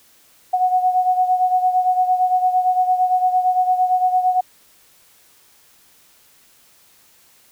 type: beating tone pair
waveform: sine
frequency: 734 / 742.8 Hz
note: F#5 / F#5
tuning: -14 / +7 cents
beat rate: 8.8 Hz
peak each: -15 / -21 dBFS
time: 0.53-4.41 s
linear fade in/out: 10 ms
effects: white hiss -53 dBFS RMS until 7.51 s